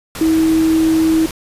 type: tone in noise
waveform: sine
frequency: 321.1 Hz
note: E4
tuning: 45 cents flat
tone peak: -10 dBFS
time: 0.21-1.26 s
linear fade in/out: 2 ms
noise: pink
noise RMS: -27 dBFS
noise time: 0.15-1.31 s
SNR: +14 dB
effects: resampled to 32000 Hz